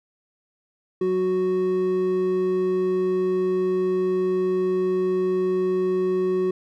triangle tone pair together, 184.8 / 369.6 Hz, F#3 / F#4, -2 / -2 cents, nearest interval octave, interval 1200 cents, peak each -27 / -18 dBFS, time 1.01-6.51 s, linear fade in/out 5 ms, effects none

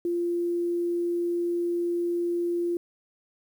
sine tone with quantisation, 346.2 Hz, F4, 15 cents flat, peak -24 dBFS, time 0.05-2.77 s, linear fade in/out 2 ms, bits 9, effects none

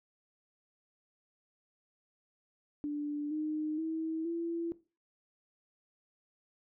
sine tone with pitch steps, 293.7 / 307.2 / 321.4 / 336.2 Hz, D4 / D#4 / E4 / E4, 0 / -22 / -44 / +34 cents, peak -32 dBFS, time 2.84-4.72 s, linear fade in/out 0 ms, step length 470 ms, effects noise-tail reverb RT60 0.3 s tail -17 dB re dry

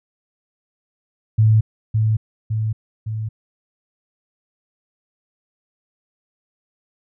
sine tone with echo, 109.4 Hz, A2, 9 cents flat, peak -10 dBFS, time 1.38-1.61 s, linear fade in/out 10 ms, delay 560 ms, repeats 3, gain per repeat -4 dB, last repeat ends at 3.29 s, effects none

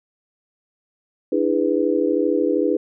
sine chord, E dominant seventh, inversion third, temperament just, 296.7 / 329.6 / 412 / 494.4 Hz, D4 / E4 / G#4 / B4, +18 / 0 / -14 / +2 cents, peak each -22 dBFS, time 1.32-2.77 s, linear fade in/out 5 ms, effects none

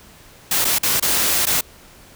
white noise with dropouts, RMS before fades -18 dBFS, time 0.51-1.61 s, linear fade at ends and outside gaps 5 ms, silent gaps 0.646-0.65 / 0.785-0.831 / 0.999-1.024 / 1.456-1.467 s, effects pink hiss -46 dBFS RMS until 2.15 s

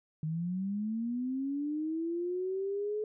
sine linear sweep, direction up, 152.6 to 429.7 Hz, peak -31 dBFS, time 0.23-3.04 s, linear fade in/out 2 ms, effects none

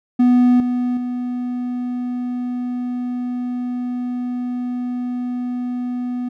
triangle tone with level steps, 246.9 Hz, B3, in tune, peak -8 / -15 / -19 dBFS, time 0.19-6.29 s, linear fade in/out 10 ms, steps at 0.6 / 0.97 s, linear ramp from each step 2 ms, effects none

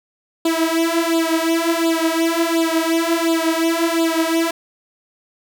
sawtooth tone with flanger, 329.6 Hz, E4, in tune, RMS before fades -18 dBFS, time 0.45-4.51 s, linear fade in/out 5 ms, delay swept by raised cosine 0.25 to 5.75 ms, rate 1.4 Hz, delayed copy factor +0.9, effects none

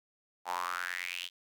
sawtooth tone with high-pass filter sweep, 89 Hz, F2, 33 cents sharp, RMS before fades -37 dBFS, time 0.45-1.3 s, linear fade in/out 50 ms, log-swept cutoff 810 to 3300 Hz, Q 5.8, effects none

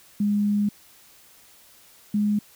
sine tone pair in turn, 205.8 / 208.1 Hz, G#3 / G#3, -16 / +4 cents, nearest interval unison, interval 20 cents, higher second, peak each -19 dBFS, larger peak neither, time 0.2-0.69 / 2.14-2.39 s, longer first, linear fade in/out 5 ms, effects white hiss -53 dBFS RMS until 2.55 s

